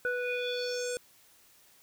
square tone with low-pass filter sweep, 492.4 Hz, B4, 5 cents flat, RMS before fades -33 dBFS, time 0.05-0.97 s, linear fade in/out 0 ms, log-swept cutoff 1500 to 8700 Hz, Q 4.9, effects white hiss -61 dBFS RMS until 1.82 s

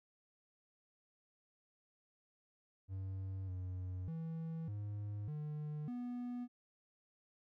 triangle tone with pitch steps, 95.6 / 91.9 / 163 / 103.4 / 150.6 / 244.6 Hz, G2 / F#2 / E3 / G#2 / D3 / B3, -43 / -11 / -19 / -7 / +44 / -16 cents, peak -38 dBFS, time 2.88-6.48 s, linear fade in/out 50 ms, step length 600 ms, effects none

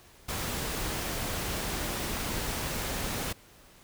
pink noise, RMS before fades -33 dBFS, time 0.28-3.33 s, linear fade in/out 10 ms, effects pink hiss -56 dBFS RMS until 3.83 s

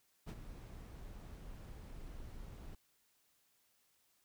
brown noise with ADSR envelope, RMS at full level -40 dBFS, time 0.26-2.75 s, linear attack 31 ms, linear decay 50 ms, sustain -10 dB, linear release 4 ms, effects white hiss -75 dBFS RMS until 4.24 s

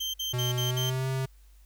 35% pulse tone bursts, 3136 Hz, G7, in tune, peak -28 dBFS, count 5, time 0-0.904 s, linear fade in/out 10 ms, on 140 ms, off 51 ms
square tone with pitch glide, 124.1 to 132.24 Hz, B2 to C3, +9 to +19 cents, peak -28 dBFS, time 0.33-1.26 s, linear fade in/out 10 ms, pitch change +110 cents, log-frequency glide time 0.62-1.08 s
effects added 50 Hz sine -52 dBFS peak until 1.65 s + white hiss -66 dBFS RMS until 1.65 s

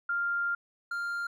sine / triangle tone pair in turn, 1396.9 / 1396.9 Hz, F6 / F6, 0 / 0 cents, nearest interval unison, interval 0 cents, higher neither, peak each -27 / -29 dBFS, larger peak first, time 0.09-0.55 / 0.91-1.27 s, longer first, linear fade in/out 5 ms, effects none

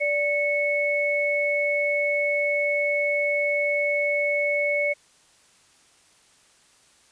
sine tone pair together, 584 / 2205 Hz, D5 / C#7, -10 / -10 cents, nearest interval octave + major seventh, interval 2300 cents, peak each -24 / -23 dBFS, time 0-4.94 s, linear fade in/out 20 ms, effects white hiss -58 dBFS RMS until 7.11 s + resampled to 22050 Hz

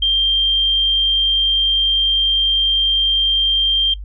sine tone, 3175 Hz, G7, 21 cents sharp, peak -12 dBFS, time 0.02-3.94 s, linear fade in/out 5 ms, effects noise-tail reverb RT60 0.1 s tail -22 dB re dry + added 50 Hz sine -27 dBFS peak until 4.04 s

